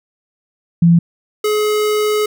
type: tone pair in turn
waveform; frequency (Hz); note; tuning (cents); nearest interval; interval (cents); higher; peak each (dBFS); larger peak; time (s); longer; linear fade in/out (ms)
sine / square; 169.6 / 423.6; E3 / G#4; +50 / +34; octave + major third; 1584; second; -6 / -14; first; 0.82-0.99 / 1.44-2.26; second; 5
effects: none